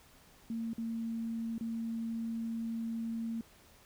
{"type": "tone with dropouts", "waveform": "sine", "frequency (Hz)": 227.9, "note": "A#3", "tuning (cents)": -39, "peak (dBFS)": -34, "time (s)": [0.5, 3.41], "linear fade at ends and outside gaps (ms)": 2, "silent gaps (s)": [[0.733, 0.781], [1.581, 1.609]], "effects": ["pink hiss -61 dBFS RMS until 3.85 s"]}